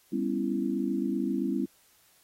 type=chord; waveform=sine; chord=C# half-diminished seventh; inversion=second; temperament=just; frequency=199.57 / 249.5 / 277.2 / 332.6 Hz; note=G3 / B3 / C#4 / E4; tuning=+31 / +18 / 0 / +16 cents; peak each=-32 dBFS; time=0.12-1.66 s; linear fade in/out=10 ms; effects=white hiss -63 dBFS RMS until 2.23 s + AAC 48 kbps

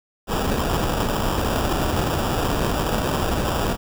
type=noise with sample-and-hold; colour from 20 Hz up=pink; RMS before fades=-22 dBFS; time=0.27-3.77 s; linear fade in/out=50 ms; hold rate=2100 Hz; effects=none

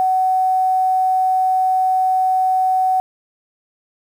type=tone with quantisation; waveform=sine; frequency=750 Hz; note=F#5; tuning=23 cents sharp; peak=-13 dBFS; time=0-3 s; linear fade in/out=0 ms; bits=7; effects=none

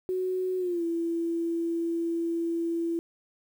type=tone with pitch glide; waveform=sine; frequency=370 to 335.4 Hz; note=F#4 to E4; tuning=0 to +30 cents; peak=-26 dBFS; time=0.09-2.99 s; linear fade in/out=0 ms; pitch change=-170 cents; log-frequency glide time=0.58-0.84 s; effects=9-bit

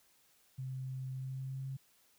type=tone with pitch glide; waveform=sine; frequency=130.81 to 134.02 Hz; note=C3 to C3; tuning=0 to +42 cents; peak=-38 dBFS; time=0.58-1.77 s; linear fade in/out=10 ms; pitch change=+42 cents; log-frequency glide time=1.14-1.66 s; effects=white hiss -69 dBFS RMS until 2.18 s

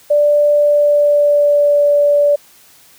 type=tone with pitch glide; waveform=sine; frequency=587.3 to 580.2 Hz; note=D5 to D5; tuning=0 to -21 cents; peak=-8 dBFS; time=0.1-2.36 s; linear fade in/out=10 ms; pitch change=-21 cents; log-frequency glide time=0.51-1.85 s; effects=white hiss -46 dBFS RMS until 2.98 s + high-pass 60 Hz 12 dB/octave

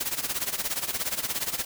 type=noise with tremolo; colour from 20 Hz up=white; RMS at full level=-27 dBFS; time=0-1.65 s; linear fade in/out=10 ms; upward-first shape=sine; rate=17 Hz; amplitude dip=80%; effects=none

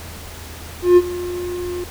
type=tone with ADSR envelope; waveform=triangle; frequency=355.5 Hz; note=F4; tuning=31 cents sharp; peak=-3 dBFS; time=0.82-1.84 s; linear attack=150 ms; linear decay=43 ms; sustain=-18 dB; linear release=3 ms; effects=added 81 Hz sine -36 dBFS peak until 1.9 s + pink hiss -36 dBFS RMS until 1.9 s

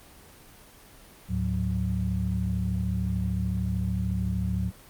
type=tone cluster; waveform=sine; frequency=74.6 / 108 / 183.1 Hz; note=D2 / A2 / F#3; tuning=+28 / -32 / -18 cents; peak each=-29 dBFS; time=1.28-4.72 s; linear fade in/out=50 ms; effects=pink hiss -51 dBFS RMS until 4.89 s + Opus 24 kbps

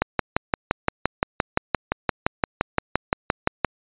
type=click train; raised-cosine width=0.5 ms; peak=-3 dBFS; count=22; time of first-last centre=0.02-3.647 s; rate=5.79 Hz; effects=resampled to 8000 Hz

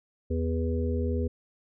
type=harmonic tone; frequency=81.8 Hz; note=E2; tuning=13 cents flat; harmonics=1 / 3 / 5 / 6; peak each=-27 / -32 / -34 / -35 dBFS; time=0.3-1.28 s; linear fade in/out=10 ms; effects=none

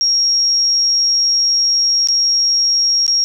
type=tone with dropouts; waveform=sine; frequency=5588 Hz; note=F8; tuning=in tune; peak=-11 dBFS; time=0.01-3.24 s; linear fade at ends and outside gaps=0 ms; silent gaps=2.073-2.086 / 3.065-3.079 s; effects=8-bit

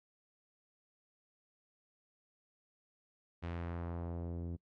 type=tone with low-pass filter sweep; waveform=sawtooth; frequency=85.5 Hz; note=F2; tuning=36 cents flat; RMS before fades=-41 dBFS; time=3.42-4.57 s; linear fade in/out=20 ms; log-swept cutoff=2900 to 300 Hz; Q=1; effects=noise-tail reverb RT60 0.1 s tail -24 dB re dry

